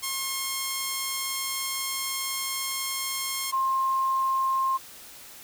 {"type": "tone pair in turn", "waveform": ["5% pulse", "sine"], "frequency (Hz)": [1074, 1061.1], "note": ["C6", "C6"], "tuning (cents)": [45, 24], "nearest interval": "unison", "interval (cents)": 21, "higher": "first", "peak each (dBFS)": [-16, -22], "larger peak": "first", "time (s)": [[0.02, 3.52], [3.52, 4.78]], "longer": "first", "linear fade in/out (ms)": 20, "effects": ["white hiss -46 dBFS RMS until 5.43 s"]}